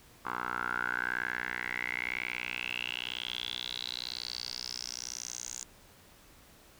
10% pulse tone with band-pass filter sweep, 61 Hz, B1, 21 cents flat, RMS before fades -37 dBFS, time 0.25-5.64 s, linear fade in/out 5 ms, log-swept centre 1200 to 6900 Hz, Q 7.7, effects pink hiss -58 dBFS RMS until 6.79 s

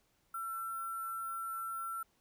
sine tone with sample-and-hold, 1348 Hz, E6, 38 cents sharp, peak -37 dBFS, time 0.34-2.03 s, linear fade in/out 5 ms, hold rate 11025 Hz, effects pink hiss -74 dBFS RMS until 2.2 s

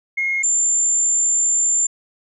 sine tone pair in turn, 2151 / 7235 Hz, C7 / A8, +47 / +47 cents, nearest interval octave + major sixth, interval 2100 cents, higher second, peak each -17 / -13 dBFS, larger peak second, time 0.17-0.43 / 0.43-1.87 s, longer second, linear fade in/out 10 ms, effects tanh soft clip ceiling -12 dBFS

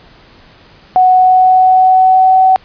sine tone with pitch glide, 740 to 754.2 Hz, F#5 to F#5, 0 to +33 cents, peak -4 dBFS, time 0.96-2.56 s, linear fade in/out 0 ms, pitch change +33 cents, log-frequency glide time 1.11-2.42 s, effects pink hiss -42 dBFS RMS until 2.64 s + resampled to 11025 Hz

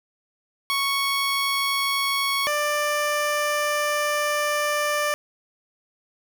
15% pulse tone pair in turn, 1108 / 592.1 Hz, C#6 / D5, -1 / +14 cents, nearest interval major seventh, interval 1085 cents, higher first, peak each -15 dBFS, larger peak neither, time 0.7-2.47 / 2.47-5.14 s, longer second, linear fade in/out 0 ms, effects none

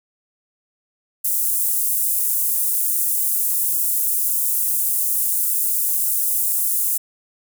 pink high-pass noise, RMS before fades -20 dBFS, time 1.24-6.98 s, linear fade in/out 10 ms, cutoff 9700 Hz, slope 24 dB/octave, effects none

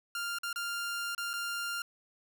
sawtooth tone with dropouts, 1396.9 Hz, F6, in tune, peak -30 dBFS, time 0.15-1.82 s, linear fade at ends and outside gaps 2 ms, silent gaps 0.386-0.433 / 0.529-0.559 / 1.149-1.179 / 1.333-1.337 s, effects none

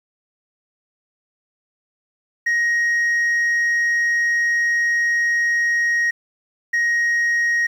sine tone bursts at uneven times, 1880 Hz, A#6, 14 cents sharp, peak -13 dBFS, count 2, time 2.46-6.11 / 6.73-7.67 s, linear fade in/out 10 ms, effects tanh soft clip ceiling -15 dBFS + 8-bit

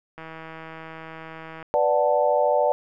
click train, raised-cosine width 0.5 ms, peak -24 dBFS, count 234, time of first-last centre 0.18-1.627 s, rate 161 Hz
sine chord, B minor seventh, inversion none, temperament equal, 493.9 / 587.3 / 740 / 880 Hz, B4 / D5 / F#5 / A5, 0 / 0 / 0 / 0 cents, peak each -24 / -20 / -25 / -25 dBFS, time 1.74-2.72 s, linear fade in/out 0 ms
effects none

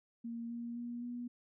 sine tone with pitch steps, 232.7 / 235.8 / 239 / 242.2 Hz, A#3 / A#3 / A#3 / B3, -3 / +20 / +43 / -34 cents, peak -39 dBFS, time 0.24-1.28 s, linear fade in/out 10 ms, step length 260 ms, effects none

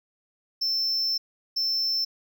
triangle tone bursts at uneven times, 5330 Hz, E8, 18 cents sharp, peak -22 dBFS, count 2, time 0.61-1.18 / 1.56-2.05 s, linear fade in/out 10 ms, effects none

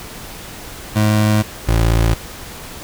25% pulse tone pair in turn, 106.6 / 56.47 Hz, G#2 / A1, +46 / +46 cents, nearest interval major seventh, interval 1100 cents, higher first, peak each -8 dBFS, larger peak neither, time 0.95-1.43 / 1.67-2.15 s, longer neither, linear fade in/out 20 ms, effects pink hiss -33 dBFS RMS until 2.83 s

